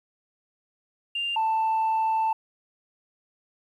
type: tone pair in turn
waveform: sine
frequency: 2794 / 885.7 Hz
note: F7 / A5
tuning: 0 / +11 cents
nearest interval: octave + minor sixth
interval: 1989 cents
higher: first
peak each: -25 / -19 dBFS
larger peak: second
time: 1.15-1.36 / 1.36-2.33 s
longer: second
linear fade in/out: 5 ms
effects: tanh soft clip ceiling -20 dBFS + 10-bit